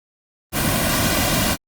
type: noise with comb filter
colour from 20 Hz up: pink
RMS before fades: -19 dBFS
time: 0.52-1.57 s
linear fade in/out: 50 ms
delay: 2.3 ms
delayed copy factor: -0.65
effects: Opus 32 kbps